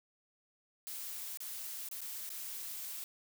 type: noise with dropouts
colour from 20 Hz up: blue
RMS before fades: -43 dBFS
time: 0.87-3.04 s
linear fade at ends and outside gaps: 0 ms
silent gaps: 1.373-1.404 / 1.887-1.913 / 2.007-2.016 / 2.292-2.302 s
effects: none